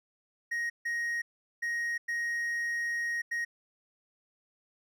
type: tone bursts at uneven times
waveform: triangle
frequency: 1877 Hz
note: A#6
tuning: 11 cents sharp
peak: -28 dBFS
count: 5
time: 0.51-0.7 / 0.85-1.22 / 1.62-1.98 / 2.08-3.22 / 3.31-3.45 s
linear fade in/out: 10 ms
effects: none